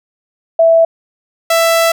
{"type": "tone pair in turn", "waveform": ["sine", "sawtooth"], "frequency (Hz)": [659.3, 663.1], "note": ["E5", "E5"], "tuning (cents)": [0, 10], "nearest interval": "unison", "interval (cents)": 10, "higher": "second", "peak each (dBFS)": -5, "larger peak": "neither", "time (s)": [[0.59, 0.85], [1.5, 1.92]], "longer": "second", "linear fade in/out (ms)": 5, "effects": []}